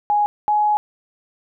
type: tone pair in turn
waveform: sine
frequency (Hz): 830.6 / 840.3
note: G#5 / G#5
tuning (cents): 0 / +20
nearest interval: unison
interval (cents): 20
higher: second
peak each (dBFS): -14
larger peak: neither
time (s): 0.1-0.26 / 0.48-0.77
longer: second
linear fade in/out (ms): 0
effects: none